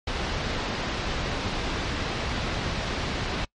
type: low-pass noise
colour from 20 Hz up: pink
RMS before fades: -29 dBFS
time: 0.07-3.45 s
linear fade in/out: 5 ms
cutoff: 4900 Hz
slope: 24 dB/octave
effects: noise-tail reverb RT60 0.1 s tail -24 dB re dry + MP3 48 kbps